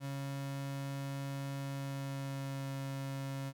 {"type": "tone with pitch glide", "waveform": "35% pulse", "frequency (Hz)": [138.2, 136.38], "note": ["C#3", "C#3"], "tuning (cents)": [-5, -28], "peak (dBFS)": -36, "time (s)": [0, 3.53], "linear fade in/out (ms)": 50, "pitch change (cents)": -23, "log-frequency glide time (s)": [1.61, 2.74], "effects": []}